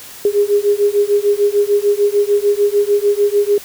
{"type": "beating tone pair", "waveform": "sine", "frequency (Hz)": [406, 412.7], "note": ["G#4", "G#4"], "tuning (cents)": [-39, -11], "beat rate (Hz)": 6.7, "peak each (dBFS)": -14, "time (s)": [0.25, 3.58], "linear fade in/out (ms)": 2, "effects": ["white hiss -35 dBFS RMS until 3.64 s"]}